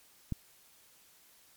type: click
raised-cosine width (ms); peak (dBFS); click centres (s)
5; -20; 0.323
effects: white hiss -62 dBFS RMS until 1.56 s + MP3 96 kbps